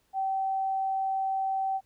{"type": "tone", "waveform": "sine", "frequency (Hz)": 771, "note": "G5", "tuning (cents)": -29, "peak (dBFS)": -26, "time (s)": [0.13, 1.81], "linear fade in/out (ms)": 50, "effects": ["pink hiss -70 dBFS RMS until 1.85 s"]}